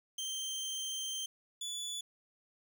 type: tone pair in turn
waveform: 25% pulse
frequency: 3143 / 3451 Hz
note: G7 / A7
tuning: +4 / -34 cents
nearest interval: major second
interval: 162 cents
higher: second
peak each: -33 / -34 dBFS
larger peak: first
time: 0.18-1.26 / 1.61-2.01 s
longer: first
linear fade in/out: 5 ms
effects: 11-bit